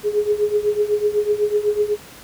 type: tone with tremolo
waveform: sine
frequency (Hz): 417.6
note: G#4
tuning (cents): +10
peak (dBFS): -12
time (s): 0.03-1.97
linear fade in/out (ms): 50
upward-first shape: triangle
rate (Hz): 8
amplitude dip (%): 90
effects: pink hiss -41 dBFS RMS until 2.23 s + high-pass 60 Hz 12 dB/octave